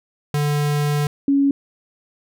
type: tone pair in turn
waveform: square / sine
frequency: 146.83 / 278.6 Hz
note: D3 / C#4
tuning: 0 / +9 cents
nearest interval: major seventh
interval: 1109 cents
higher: second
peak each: -18 / -13 dBFS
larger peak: second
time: 0.34-1.07 / 1.28-1.51 s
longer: first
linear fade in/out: 2 ms
effects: none